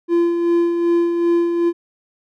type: tone with tremolo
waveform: triangle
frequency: 342.2 Hz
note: F4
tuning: 35 cents flat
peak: -10 dBFS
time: 0.08-1.73 s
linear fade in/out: 50 ms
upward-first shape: sine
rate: 2.6 Hz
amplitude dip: 45%
effects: none